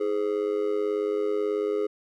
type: tone with amplitude modulation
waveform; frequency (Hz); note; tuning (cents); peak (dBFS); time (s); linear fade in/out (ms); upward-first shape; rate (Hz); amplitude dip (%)
triangle; 418; G#4; +11; -18; 0-1.87; 10; sine; 98.3; 85
effects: none